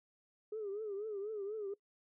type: tone with vibrato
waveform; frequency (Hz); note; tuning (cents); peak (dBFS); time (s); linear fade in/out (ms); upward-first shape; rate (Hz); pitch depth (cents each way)
sine; 415.3; G#4; 0; -37; 0.52-1.74; 5; triangle; 4.1; 130
effects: noise-tail reverb RT60 0.1 s tail -22 dB re dry + tanh soft clip ceiling -34 dBFS